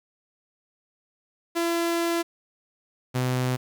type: tone pair in turn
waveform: sawtooth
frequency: 338.2 / 127.03 Hz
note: E4 / B2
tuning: +44 / +49 cents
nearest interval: octave + perfect fourth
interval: 1695 cents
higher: first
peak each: -19 dBFS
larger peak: neither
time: 1.55-2.23 / 3.14-3.57 s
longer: first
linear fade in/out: 20 ms
effects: 9-bit

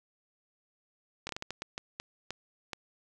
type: slowing click train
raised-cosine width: 0.2 ms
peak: -19 dBFS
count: 11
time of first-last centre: 1.27-2.732 s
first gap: 22 ms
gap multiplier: 1.39
effects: none

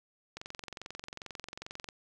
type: click train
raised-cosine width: 0.2 ms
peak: -24 dBFS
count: 35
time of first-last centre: 0.37-1.888 s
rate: 22.4 Hz
effects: none

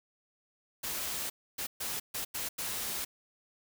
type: noise bursts at uneven times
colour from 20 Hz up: white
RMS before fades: -36 dBFS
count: 6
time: 0.83-1.3 / 1.58-1.67 / 1.8-2 / 2.14-2.25 / 2.34-2.49 / 2.58-3.05 s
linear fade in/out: 10 ms
effects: none

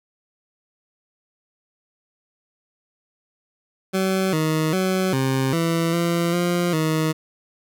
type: tone with pitch steps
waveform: 20% pulse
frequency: 189.8 / 157.1 / 187.4 / 133 / 166.1 / 170.3 / 175.1 / 157.8 Hz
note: F#3 / D#3 / F#3 / C3 / E3 / F3 / F3 / D#3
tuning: +44 / +17 / +22 / +29 / +13 / -43 / +5 / +25 cents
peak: -14 dBFS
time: 3.93-7.13 s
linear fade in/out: 20 ms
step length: 400 ms
effects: none

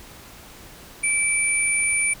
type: tone pair together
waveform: sine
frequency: 2313 / 9244 Hz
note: D7 / D9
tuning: -27 / -28 cents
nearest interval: 2 octaves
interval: 2399 cents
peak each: -21 / -22 dBFS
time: 1.03-2.14 s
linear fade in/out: 10 ms
effects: pink hiss -44 dBFS RMS until 2.2 s

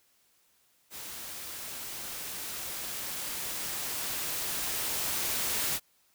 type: noise with level ramp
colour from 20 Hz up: white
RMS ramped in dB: -42 to -30 dBFS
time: 0.9-5.8 s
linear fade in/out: 50 ms
effects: white hiss -68 dBFS RMS until 6.14 s

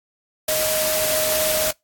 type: tone in noise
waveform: sine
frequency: 622.3 Hz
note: D#5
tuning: in tune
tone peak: -22 dBFS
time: 0.48-1.71 s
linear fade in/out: 5 ms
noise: white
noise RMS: -22 dBFS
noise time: 0.48-1.71 s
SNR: -3 dB
effects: noise-tail reverb RT60 0.2 s tail -25 dB re dry + AAC 64 kbps

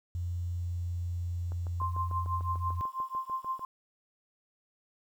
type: tone with pitch glide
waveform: sine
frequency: 87.5 to 86.7 Hz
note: F2 to F2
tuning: +4 to -12 cents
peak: -31 dBFS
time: 0.15-2.81 s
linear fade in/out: 0 ms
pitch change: -16 cents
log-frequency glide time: 0.57-2.7 s
type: click train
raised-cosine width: 1 ms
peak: -33 dBFS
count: 15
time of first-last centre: 1.52-3.594 s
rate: 6.75 Hz
type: tone with tremolo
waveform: sine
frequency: 1050 Hz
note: C6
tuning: 6 cents sharp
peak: -28 dBFS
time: 1.8-3.65 s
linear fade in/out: 2 ms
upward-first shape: triangle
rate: 6 Hz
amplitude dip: 100%
effects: 10-bit

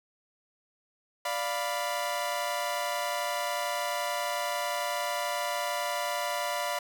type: chord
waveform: sawtooth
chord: B diminished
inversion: first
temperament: equal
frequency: 587.3 / 698.5 / 987.8 Hz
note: D5 / F5 / B5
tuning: 0 / 0 / 0 cents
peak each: -30 dBFS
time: 1.25-6.79 s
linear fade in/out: 5 ms
effects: none

